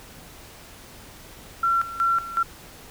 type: tone with tremolo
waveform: sine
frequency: 1360 Hz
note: F6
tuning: 46 cents flat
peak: -18 dBFS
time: 1.63-2.43 s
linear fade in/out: 5 ms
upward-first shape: square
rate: 2.7 Hz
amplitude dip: 80%
effects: pink hiss -45 dBFS RMS until 2.9 s